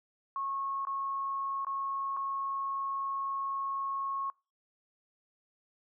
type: tone with dropouts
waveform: sine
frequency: 1094 Hz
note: C#6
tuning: 23 cents flat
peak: -32 dBFS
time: 0.36-4.3 s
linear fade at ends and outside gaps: 1 ms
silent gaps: 0.851-0.87 / 1.648-1.668 / 2.166-2.17 s
effects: noise-tail reverb RT60 0.3 s tail -25 dB re dry